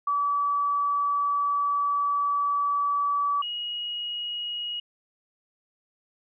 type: tone pair in turn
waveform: sine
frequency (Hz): 1148 / 2893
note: D6 / F#7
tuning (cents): -40 / -40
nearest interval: octave + major third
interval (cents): 1600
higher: second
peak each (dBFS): -22 / -29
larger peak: first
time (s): 0.07-3.42 / 3.42-4.8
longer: first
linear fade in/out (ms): 5
effects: none